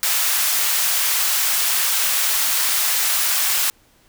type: high-pass noise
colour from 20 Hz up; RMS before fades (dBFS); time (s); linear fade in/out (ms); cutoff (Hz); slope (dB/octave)
white; -19; 0.03-3.7; 0; 910; 12
effects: pink hiss -56 dBFS RMS until 4.08 s